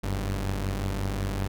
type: tone pair together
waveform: sawtooth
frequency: 46.31 / 98 Hz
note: F#1 / G2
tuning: +2 / 0 cents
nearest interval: octave + minor second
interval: 1298 cents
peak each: -26 / -26 dBFS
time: 0.03-1.48 s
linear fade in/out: 10 ms
effects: none